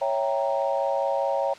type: chord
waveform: sine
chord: C# diminished seventh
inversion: none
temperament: equal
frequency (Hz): 554.4 / 659.3 / 784 / 932.3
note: C#5 / E5 / G5 / Bb5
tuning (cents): 0 / 0 / 0 / 0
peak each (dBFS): -25 / -29 / -29 / -30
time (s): 0.01-1.54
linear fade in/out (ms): 10
effects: white hiss -45 dBFS RMS until 1.58 s + low-pass 4000 Hz 12 dB/octave